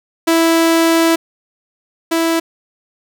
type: tone pair in turn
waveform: sawtooth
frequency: 329.6 / 329.6 Hz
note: E4 / E4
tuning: 0 / 0 cents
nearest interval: unison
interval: 0 cents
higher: neither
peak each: -6 / -9 dBFS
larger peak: first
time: 0.27-1.16 / 2.11-2.4 s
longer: first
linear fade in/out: 10 ms
effects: none